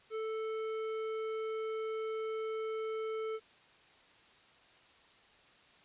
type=tone with tanh clipping; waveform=sine; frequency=440 Hz; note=A4; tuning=in tune; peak=-37 dBFS; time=0.1-3.4 s; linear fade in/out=50 ms; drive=14 dB; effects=white hiss -62 dBFS RMS until 5.84 s + resampled to 8000 Hz